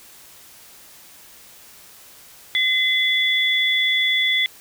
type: tone pair together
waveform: sine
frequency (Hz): 2044 / 3438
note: C7 / A7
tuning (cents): -41 / -41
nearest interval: major sixth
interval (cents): 900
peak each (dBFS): -19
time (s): 2.55-4.46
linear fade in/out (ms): 0
effects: white hiss -46 dBFS RMS until 4.6 s